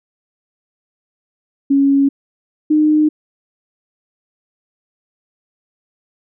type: tone pair in turn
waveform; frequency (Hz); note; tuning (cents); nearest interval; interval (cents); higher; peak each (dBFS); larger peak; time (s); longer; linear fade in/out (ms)
sine; 277.2 / 305.3; C#4 / D#4; 0 / -33; major second; 167; second; -9; neither; 1.7-2.09 / 2.7-3.09; neither; 10
effects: none